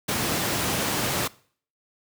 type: high-pass noise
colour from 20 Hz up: pink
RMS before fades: -26 dBFS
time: 0.08-1.28 s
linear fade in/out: 10 ms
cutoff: 110 Hz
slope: 12 dB/octave
effects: noise-tail reverb RT60 0.5 s tail -21 dB re dry